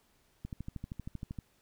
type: click train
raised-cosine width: 5 ms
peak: -27 dBFS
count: 13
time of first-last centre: 0.45-1.387 s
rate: 12.8 Hz
effects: pink hiss -70 dBFS RMS until 1.61 s